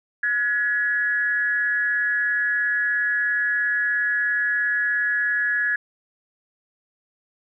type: tone with amplitude modulation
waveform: sine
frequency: 1687 Hz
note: G#6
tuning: 27 cents sharp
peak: -16 dBFS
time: 0.23-5.76 s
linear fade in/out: 5 ms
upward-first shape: sine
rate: 237 Hz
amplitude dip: 70%
effects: none